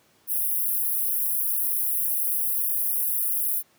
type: high-pass noise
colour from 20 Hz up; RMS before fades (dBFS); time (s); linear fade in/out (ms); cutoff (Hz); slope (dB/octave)
white; -25; 0.27-3.63; 50; 10000; 96
effects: pink hiss -61 dBFS RMS until 3.78 s + high-pass 150 Hz 12 dB/octave